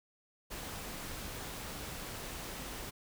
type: noise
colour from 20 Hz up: pink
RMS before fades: -43 dBFS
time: 0.5-2.91 s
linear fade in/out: 20 ms
effects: none